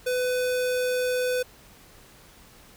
square tone, 501 Hz, B4, 25 cents sharp, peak -24 dBFS, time 0.06-1.43 s, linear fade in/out 10 ms, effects pink hiss -52 dBFS RMS until 2.76 s

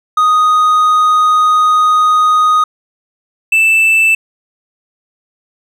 triangle tone pair in turn, 1244.5 / 2646 Hz, D#6 / E7, 0 / +6 cents, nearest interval octave + minor second, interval 1306 cents, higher second, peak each -5 dBFS, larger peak neither, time 0.17-2.64 / 3.52-4.15 s, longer first, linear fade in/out 5 ms, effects none

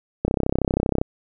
click train, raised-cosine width 2 ms, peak -6 dBFS, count 26, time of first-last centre 0.25-1.015 s, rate 32.7 Hz, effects none

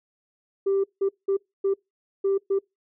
sine tone bursts at uneven times, 392 Hz, G4, in tune, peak -18 dBFS, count 6, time 0.66-0.84 / 1.01-1.09 / 1.28-1.37 / 1.64-1.74 / 2.24-2.38 / 2.5-2.59 s, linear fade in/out 10 ms, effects noise-tail reverb RT60 0.2 s tail -26 dB re dry + tanh soft clip ceiling -17 dBFS

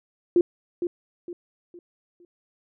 sine tone with echo, 349.2 Hz, F4, in tune, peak -14 dBFS, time 0.36-0.41 s, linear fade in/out 2 ms, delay 460 ms, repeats 4, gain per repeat -9 dB, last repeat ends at 2.25 s, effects none

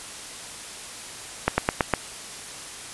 slowing click train, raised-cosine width 0.5 ms, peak -3 dBFS, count 5, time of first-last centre 1.48-1.937 s, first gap 100 ms, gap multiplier 1.09, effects white hiss -38 dBFS RMS until 2.93 s + resampled to 24000 Hz

